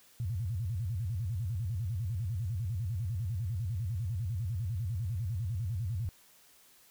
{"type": "tone with vibrato", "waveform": "sine", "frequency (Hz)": 102.9, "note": "G#2", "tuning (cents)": -16, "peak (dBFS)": -31, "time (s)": [0.2, 6.09], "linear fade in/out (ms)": 0, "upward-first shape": "square", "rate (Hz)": 10, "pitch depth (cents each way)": 250, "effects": ["white hiss -61 dBFS RMS until 6.9 s"]}